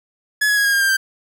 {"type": "tone with pitch steps", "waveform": "45% pulse", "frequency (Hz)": [1700, 1677.6, 1655.4, 1633.6, 1612, 1590.7, 1569.7], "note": ["G#6", "G#6", "G#6", "G#6", "G6", "G6", "G6"], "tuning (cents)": [40, 17, -6, -29, 48, 25, 2], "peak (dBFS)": -14, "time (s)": [0.41, 0.97], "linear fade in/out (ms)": 10, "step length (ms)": 80, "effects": []}